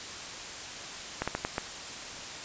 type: slowing click train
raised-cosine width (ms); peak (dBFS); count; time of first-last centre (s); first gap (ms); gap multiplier
0.5; -14; 5; 1.22-1.581; 56; 1.33
effects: white hiss -40 dBFS RMS until 2.44 s + resampled to 16000 Hz